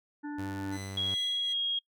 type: harmonic tone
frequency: 293.7 Hz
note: D4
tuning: in tune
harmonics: 1 / 3 / 5 / 6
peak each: -35 / -45 / -49 / -51 dBFS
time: 0.23-0.78 s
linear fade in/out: 20 ms
type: tone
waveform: sawtooth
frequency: 97 Hz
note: G2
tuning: 18 cents flat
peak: -34 dBFS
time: 0.38-1.15 s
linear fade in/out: 10 ms
type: tone with tremolo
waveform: 15% pulse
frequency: 2016 Hz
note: B6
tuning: 35 cents sharp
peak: -37 dBFS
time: 0.71-1.54 s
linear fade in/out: 20 ms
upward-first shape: triangle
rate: 2.5 Hz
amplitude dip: 80%
type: tone with pitch glide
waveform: sine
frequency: 3308 to 3272 Hz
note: G#7 to G#7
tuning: -8 to -26 cents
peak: -28 dBFS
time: 0.97-1.79 s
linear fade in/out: 5 ms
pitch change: -18 cents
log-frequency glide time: 1.42-1.55 s
effects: noise-tail reverb RT60 0.1 s tail -25 dB re dry